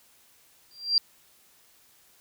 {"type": "tone with exponential growth", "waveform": "sine", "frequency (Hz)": 4740, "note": "D8", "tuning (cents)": 15, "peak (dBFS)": -15, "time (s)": [0.71, 0.98], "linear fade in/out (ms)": 1, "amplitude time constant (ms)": 57, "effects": ["white hiss -60 dBFS RMS until 2.2 s"]}